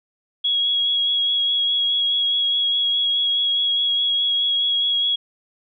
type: tone with vibrato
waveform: sine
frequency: 3322 Hz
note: G#7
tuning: in tune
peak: -17 dBFS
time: 0.44-5.16 s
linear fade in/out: 10 ms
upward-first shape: sine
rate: 4.8 Hz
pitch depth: 15 cents each way
effects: none